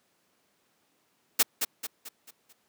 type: noise with echo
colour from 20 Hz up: white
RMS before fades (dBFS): -20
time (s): 1.39-1.43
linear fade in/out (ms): 10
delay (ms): 220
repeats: 5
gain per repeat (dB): -7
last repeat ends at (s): 2.53
effects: pink hiss -70 dBFS RMS until 2.68 s + high-pass 200 Hz 12 dB/octave